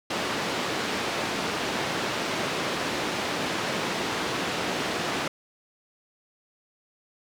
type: band-pass noise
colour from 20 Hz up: pink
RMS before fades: -29 dBFS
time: 0.1-5.28 s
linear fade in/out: 5 ms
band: 220 to 4600 Hz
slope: 12 dB/octave
effects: none